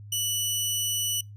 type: tone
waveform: 15% pulse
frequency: 2960 Hz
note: F#7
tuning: in tune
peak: -18 dBFS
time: 0.12-1.21 s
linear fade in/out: 5 ms
effects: noise-tail reverb RT60 0.2 s tail -24 dB re dry + added 103 Hz sine -41 dBFS peak until 1.36 s